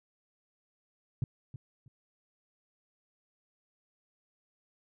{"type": "tone with echo", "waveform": "sine", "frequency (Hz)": 126.3, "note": "B2", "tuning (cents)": 39, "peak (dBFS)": -26, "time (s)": [1.22, 1.24], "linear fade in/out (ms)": 2, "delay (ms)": 320, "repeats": 2, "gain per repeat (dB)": -13, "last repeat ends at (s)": 1.88, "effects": []}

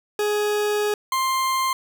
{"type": "tone pair in turn", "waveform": "40% pulse", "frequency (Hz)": [417.5, 1052], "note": ["G#4", "C6"], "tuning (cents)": [9, 9], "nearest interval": "octave + major third", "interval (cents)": 1600, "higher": "second", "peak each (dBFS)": -19, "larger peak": "neither", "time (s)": [[0.19, 0.94], [1.12, 1.73]], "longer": "first", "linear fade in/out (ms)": 2, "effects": []}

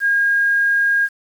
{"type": "tone with quantisation", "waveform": "sine", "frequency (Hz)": 1625, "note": "G#6", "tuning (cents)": -38, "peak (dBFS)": -13, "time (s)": [0, 1.09], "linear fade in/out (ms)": 50, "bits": 7, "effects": []}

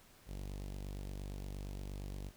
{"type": "tone with notch filter", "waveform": "sawtooth", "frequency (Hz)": 48.59, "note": "G1", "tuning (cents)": -15, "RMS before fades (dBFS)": -44, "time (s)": [0.26, 2.32], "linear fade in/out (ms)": 50, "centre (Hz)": 1400, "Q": 0.61, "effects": ["pink hiss -63 dBFS RMS until 2.36 s"]}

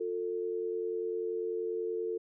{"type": "tone pair together", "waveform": "sine", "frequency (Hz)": [356.3, 446.5], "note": ["F4", "A4"], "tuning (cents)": [35, 25], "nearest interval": "major third", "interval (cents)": 390, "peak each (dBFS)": [-36, -33], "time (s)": [0, 2.18], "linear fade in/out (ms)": 10, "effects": []}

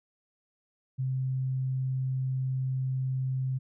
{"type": "tone", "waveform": "sine", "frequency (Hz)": 130.81, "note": "C3", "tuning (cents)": 0, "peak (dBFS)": -27, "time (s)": [0.98, 3.59], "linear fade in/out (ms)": 20, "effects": []}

